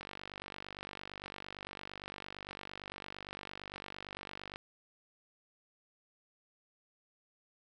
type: click train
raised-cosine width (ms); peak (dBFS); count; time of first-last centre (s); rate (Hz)
0.3; -27; 223; 0.01-4.559; 48.8
effects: none